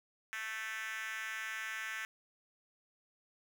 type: tone with high-pass filter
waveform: 5% pulse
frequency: 220 Hz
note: A3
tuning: in tune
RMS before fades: -41 dBFS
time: 0.33-2.05 s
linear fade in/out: 0 ms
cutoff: 1700 Hz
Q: 3.2
effects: none